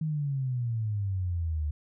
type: exponential sweep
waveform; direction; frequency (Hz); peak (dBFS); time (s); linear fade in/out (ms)
sine; down; 159.9 to 73.42; -27; 0.01-1.71; 5
effects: none

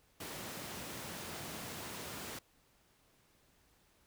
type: high-pass noise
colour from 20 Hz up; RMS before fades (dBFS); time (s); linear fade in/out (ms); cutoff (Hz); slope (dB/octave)
pink; -45; 0.2-2.39; 5; 110; 12
effects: pink hiss -70 dBFS RMS until 4.06 s

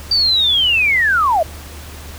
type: linear sweep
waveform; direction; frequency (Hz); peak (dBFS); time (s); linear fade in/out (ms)
sine; down; 4682 to 599; -11; 0.11-1.43; 5
effects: added 75 Hz sine -33 dBFS peak until 2.18 s + pink hiss -36 dBFS RMS until 2.18 s

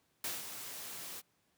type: noise with ADSR envelope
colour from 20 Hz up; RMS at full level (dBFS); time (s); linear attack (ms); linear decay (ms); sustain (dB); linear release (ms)
white; -37; 0.24-1.22; 3; 180; -8; 35
effects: pink hiss -75 dBFS RMS until 1.57 s + high-pass 100 Hz 12 dB/octave

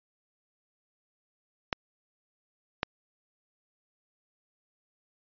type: clicks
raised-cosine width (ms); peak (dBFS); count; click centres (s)
0.3; -10; 2; 1.728 / 2.831
effects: resampled to 11025 Hz

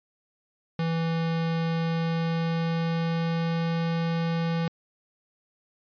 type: tone with pitch glide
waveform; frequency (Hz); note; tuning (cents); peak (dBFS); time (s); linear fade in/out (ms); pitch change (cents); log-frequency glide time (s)
square; 164.81 to 166.24; E3 to E3; 0 to +15; -25; 0.79-4.68; 2; +15; 1.62-3.79
effects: resampled to 11025 Hz

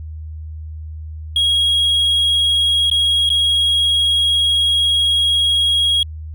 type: tone with dropouts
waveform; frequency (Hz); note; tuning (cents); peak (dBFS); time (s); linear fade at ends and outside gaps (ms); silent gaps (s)
triangle; 3294; G#7; -15; -11; 1.36-6.03; 2; 2.9-2.913 / 3.292-3.301
effects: added 78 Hz sine -27 dBFS peak until 6.34 s

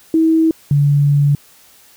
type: tone pair in turn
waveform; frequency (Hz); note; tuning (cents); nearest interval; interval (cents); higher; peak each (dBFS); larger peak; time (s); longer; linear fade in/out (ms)
sine; 322.4 / 143.61; E4 / D3; -38 / -38; octave + major second; 1400; first; -9; neither; 0.14-0.51 / 0.71-1.35; second; 2
effects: white hiss -47 dBFS RMS until 1.96 s

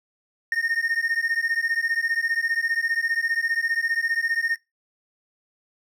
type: beating tone pair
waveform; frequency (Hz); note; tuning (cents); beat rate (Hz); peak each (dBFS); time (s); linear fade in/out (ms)
triangle; 1830 / 1845; A#6 / A#6; -32 / -18; 15; -23; 0.52-4.56; 2
effects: noise-tail reverb RT60 0.2 s tail -21 dB re dry

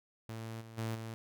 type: tone with level steps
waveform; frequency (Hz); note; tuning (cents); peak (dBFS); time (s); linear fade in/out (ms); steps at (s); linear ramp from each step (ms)
sawtooth; 112.7; A2; +42; -37 / -45 / -31 / -37; 0.29-1.14; 0; 0.6 / 0.77 / 0.94; 20
effects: none

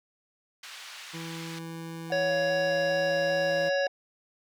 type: band-pass noise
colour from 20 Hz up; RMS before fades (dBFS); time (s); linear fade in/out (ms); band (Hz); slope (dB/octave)
white; -44; 0.63-1.59; 5; 1300 to 3900; 12
type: tone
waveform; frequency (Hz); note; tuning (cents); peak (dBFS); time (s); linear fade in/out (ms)
25% pulse; 164.81; E3; 0; -33; 1.13-3.7; 20
type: tone with vibrato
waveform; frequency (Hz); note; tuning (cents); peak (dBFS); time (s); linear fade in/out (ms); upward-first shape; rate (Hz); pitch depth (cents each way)
triangle; 722; F#5; -43; -34; 2.1-3.88; 2; square; 2.5; 35
type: harmonic tone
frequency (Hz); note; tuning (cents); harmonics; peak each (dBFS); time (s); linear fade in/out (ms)
558; C#5; +11; 1 / 3 / 5 / 7 / 9 / 10; -25 / -31 / -39 / -43 / -42 / -45; 2.12-3.87; 2
effects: none

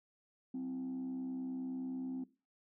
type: tone with frequency modulation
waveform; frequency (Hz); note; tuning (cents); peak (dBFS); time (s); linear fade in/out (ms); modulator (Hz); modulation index
sine; 259.6; C4; -13; -36; 0.54-2.24; 5; 69.5; 0.4
effects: noise-tail reverb RT60 0.3 s tail -18 dB re dry + tanh soft clip ceiling -35 dBFS

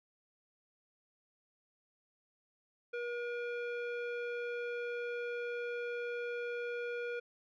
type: tone with low-pass filter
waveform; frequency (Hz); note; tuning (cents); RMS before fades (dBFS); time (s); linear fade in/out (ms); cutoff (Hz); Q
square; 479.1; A#4; +47; -39; 2.93-7.2; 10; 2100; 2.1
effects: none

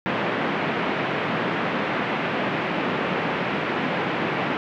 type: band-pass noise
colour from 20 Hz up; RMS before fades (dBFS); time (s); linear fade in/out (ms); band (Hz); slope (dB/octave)
pink; -25; 0.06-4.57; 0; 160 to 2700; 24
effects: none

